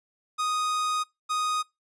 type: tone pair in turn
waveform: 45% pulse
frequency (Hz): 1244 / 1244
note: D#6 / D#6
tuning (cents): -1 / -1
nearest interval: unison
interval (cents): 0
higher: neither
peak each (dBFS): -25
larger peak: neither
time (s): 0.38-1.04 / 1.29-1.63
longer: first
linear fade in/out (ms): 20
effects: noise-tail reverb RT60 0.2 s tail -24 dB re dry + resampled to 22050 Hz